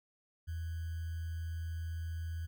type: tone with sample-and-hold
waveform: sine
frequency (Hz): 82.41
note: E2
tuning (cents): 0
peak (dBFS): -36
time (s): 0.47-2.47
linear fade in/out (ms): 20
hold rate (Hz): 1575
effects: none